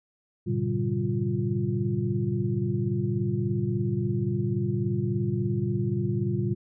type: tone cluster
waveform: sine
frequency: 102.7 / 119.7 / 143.3 / 193.7 / 351 Hz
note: G#2 / A#2 / D3 / G3 / F4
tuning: -19 / +46 / -42 / -20 / +9 cents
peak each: -33 / -28 / -31 / -30 / -32 dBFS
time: 0.46-6.55 s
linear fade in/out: 20 ms
effects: none